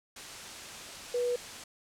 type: tone in noise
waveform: sine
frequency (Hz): 487.2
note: B4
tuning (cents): -24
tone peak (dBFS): -27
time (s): 1.14-1.36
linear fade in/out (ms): 5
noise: white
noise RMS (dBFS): -43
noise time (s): 0.16-1.64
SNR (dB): +13
effects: low-pass 8000 Hz 12 dB/octave